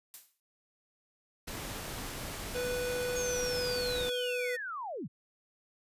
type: noise with exponential decay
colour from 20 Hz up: blue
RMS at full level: -43 dBFS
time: 0.14-0.4 s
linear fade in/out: 0 ms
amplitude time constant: 55 ms
type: noise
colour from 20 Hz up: pink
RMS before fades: -40 dBFS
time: 1.47-4.1 s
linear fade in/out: 10 ms
type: tone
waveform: square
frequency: 493.9 Hz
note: B4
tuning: in tune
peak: -33 dBFS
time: 2.54-4.57 s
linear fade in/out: 20 ms
type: linear sweep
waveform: sine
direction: down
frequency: 6645 to 98 Hz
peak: -36 dBFS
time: 3.15-5.08 s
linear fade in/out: 20 ms
effects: resampled to 32000 Hz